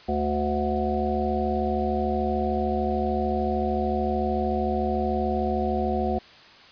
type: harmonic tone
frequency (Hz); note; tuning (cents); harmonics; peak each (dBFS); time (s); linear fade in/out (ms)
73.42; D2; 0; 1 / 3 / 5 / 7 / 9 / 10; -30 / -28 / -29 / -32 / -33 / -28; 0.08-6.19; 10
effects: white hiss -49 dBFS RMS until 6.71 s + resampled to 11025 Hz